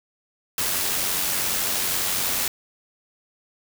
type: noise with amplitude modulation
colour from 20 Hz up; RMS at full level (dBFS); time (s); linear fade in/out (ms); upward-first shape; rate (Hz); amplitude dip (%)
white; -23; 0.58-2.48; 2; sine; 91.9; 30
effects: none